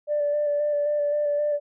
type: tone with vibrato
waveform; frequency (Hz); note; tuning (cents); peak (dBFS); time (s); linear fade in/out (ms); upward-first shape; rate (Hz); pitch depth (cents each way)
sine; 587.3; D5; 0; -20; 0.07-1.6; 50; square; 3.8; 16
effects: tanh soft clip ceiling -16 dBFS